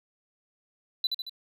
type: tone with echo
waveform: triangle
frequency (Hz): 3986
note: B7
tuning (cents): +15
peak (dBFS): -20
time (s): 1.04-1.07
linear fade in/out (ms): 2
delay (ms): 75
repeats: 3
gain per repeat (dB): -5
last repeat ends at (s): 1.295
effects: tanh soft clip ceiling -19 dBFS